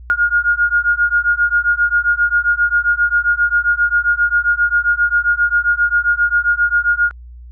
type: beating tone pair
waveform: sine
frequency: 1422 / 1429.5 Hz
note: F6 / F6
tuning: +31 / +40 cents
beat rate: 7.5 Hz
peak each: -15 dBFS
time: 0.1-7.11 s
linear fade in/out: 0 ms
effects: added 60 Hz sine -33 dBFS peak until 7.51 s